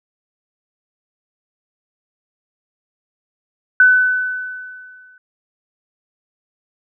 sine tone with exponential decay, 1504 Hz, F#6, 28 cents sharp, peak -5 dBFS, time 3.8-5.18 s, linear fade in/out 2 ms, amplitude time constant 300 ms, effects none

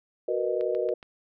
sine chord, B major seventh, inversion second, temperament just, 370.4 / 463 / 493.9 / 617.4 Hz, F#4 / A#4 / B4 / D#5, +2 / -12 / 0 / -14 cents, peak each -30 dBFS, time 0.28-0.94 s, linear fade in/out 5 ms
click train, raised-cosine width 0.3 ms, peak -29 dBFS, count 4, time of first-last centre 0.61-1.028 s, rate 7.17 Hz
effects none

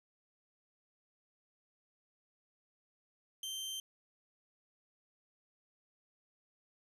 sawtooth tone, 3130 Hz, G7, 3 cents flat, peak -36 dBFS, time 3.43-3.8 s, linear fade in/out 2 ms, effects resampled to 32000 Hz + 12-bit

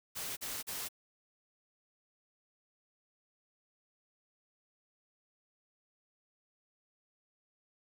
white noise bursts, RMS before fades -40 dBFS, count 3, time 0.15-0.888 s, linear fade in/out 20 ms, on 220 ms, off 39 ms, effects none

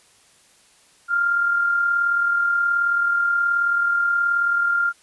sine tone with amplitude modulation, 1396.9 Hz, F6, in tune, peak -15 dBFS, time 1.08-4.93 s, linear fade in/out 50 ms, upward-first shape sine, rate 38.7 Hz, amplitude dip 40%, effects white hiss -55 dBFS RMS until 5.02 s + resampled to 24000 Hz

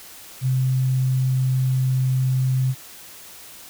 sine tone, 130 Hz, C3, 11 cents flat, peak -17 dBFS, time 0.41-2.75 s, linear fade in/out 50 ms, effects white hiss -42 dBFS RMS until 3.69 s

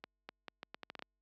accelerating click train, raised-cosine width 0.3 ms, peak -28 dBFS, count 10, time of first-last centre 0.04-1.024 s, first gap 250 ms, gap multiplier 0.77, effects added 50 Hz sine -62 dBFS peak until 1.21 s + high-pass 200 Hz 12 dB/octave

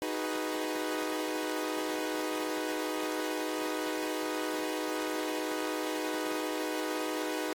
sawtooth chord, G# minor seventh, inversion second, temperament equal, 311.1 / 370 / 415.3 / 493.9 Hz, D#4 / F#4 / G#4 / B4, 0 / 0 / 0 / 0 cents, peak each -31 / -35 / -36 / -34 dBFS, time 0.02-7.53 s, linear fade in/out 0 ms, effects AAC 64 kbps

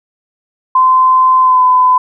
sine tone with pitch glide, 1031 to 1010.4 Hz, C6 to B5, -26 to +39 cents, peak -5 dBFS, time 0.75-1.98 s, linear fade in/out 5 ms, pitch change -35 cents, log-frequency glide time 1.41-1.62 s, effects none

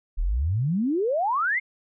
sine exponential sweep, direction up, 34.65 to 2194 Hz, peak -21 dBFS, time 0.17-1.6 s, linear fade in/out 20 ms, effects none

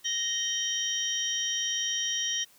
sine tone cluster, 1861 / 3121 / 3734 / 5720 Hz, A#6 / G7 / A#7 / F8, -3 / -8 / +2 / +41 cents, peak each -37 / -30 / -37 / -32 dBFS, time 0.04-2.45 s, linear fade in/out 20 ms, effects white hiss -59 dBFS RMS until 2.58 s

